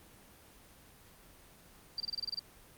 sine tone bursts, 4685 Hz, D8, 5 cents flat, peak -33 dBFS, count 9, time 1.98-2.393 s, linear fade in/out 2 ms, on 21 ms, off 28 ms, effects pink hiss -58 dBFS RMS until 2.77 s + Opus 24 kbps

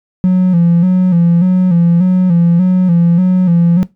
triangle tone with vibrato, 177.1 Hz, F3, 24 cents sharp, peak -3 dBFS, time 0.24-3.83 s, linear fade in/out 0 ms, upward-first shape square, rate 1.7 Hz, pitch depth 64 cents each way, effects noise-tail reverb RT60 0.2 s tail -20 dB re dry + tanh soft clip ceiling -2 dBFS

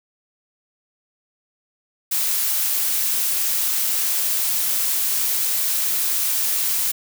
blue noise, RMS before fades -21 dBFS, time 2.11-6.92 s, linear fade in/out 10 ms, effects none

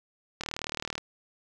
click train, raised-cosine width 0.2 ms, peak -15 dBFS, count 23, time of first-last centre 0.41-0.98 s, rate 38.6 Hz, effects none

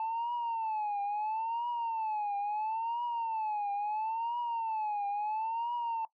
sine tone with vibrato, 880 Hz, A5, in tune, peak -29 dBFS, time 0-6.05 s, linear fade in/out 2 ms, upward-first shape triangle, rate 0.74 Hz, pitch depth 160 cents each way, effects noise-tail reverb RT60 0.1 s tail -18 dB re dry + tanh soft clip ceiling -29 dBFS

